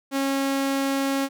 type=tone; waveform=sawtooth; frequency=273.3 Hz; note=C#4; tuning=24 cents flat; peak=-18 dBFS; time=0.11-1.29 s; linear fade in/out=50 ms; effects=none